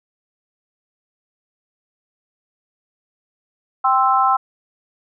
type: chord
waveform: sine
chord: C major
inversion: second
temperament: equal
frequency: 784 / 1046.5 / 1318.5 Hz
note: G5 / C6 / E6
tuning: 0 / 0 / 0 cents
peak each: -17 dBFS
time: 3.84-4.37 s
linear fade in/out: 10 ms
effects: none